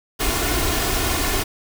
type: noise with comb filter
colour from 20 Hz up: pink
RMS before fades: -21 dBFS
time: 0.19-1.44 s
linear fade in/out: 20 ms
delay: 2.8 ms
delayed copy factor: +0.6
effects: none